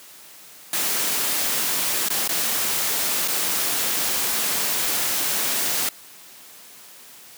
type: noise with dropouts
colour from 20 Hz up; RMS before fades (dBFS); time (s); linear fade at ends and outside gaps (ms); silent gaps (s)
white; -23; 0.73-5.89; 2; 2.086-2.102 / 2.277-2.291 / 3.278-3.282
effects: white hiss -45 dBFS RMS until 7.37 s + high-pass 150 Hz 12 dB/octave